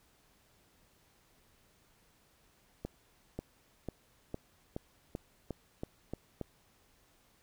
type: accelerating click train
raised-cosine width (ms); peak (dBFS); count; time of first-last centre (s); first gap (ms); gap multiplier
2; -24; 10; 2.85-6.413; 540; 0.92
effects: pink hiss -68 dBFS RMS until 7.42 s